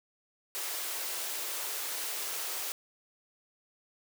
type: high-pass noise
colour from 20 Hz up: white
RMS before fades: -36 dBFS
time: 0.55-2.72 s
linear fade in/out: 0 ms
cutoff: 330 Hz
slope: 48 dB/octave
effects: none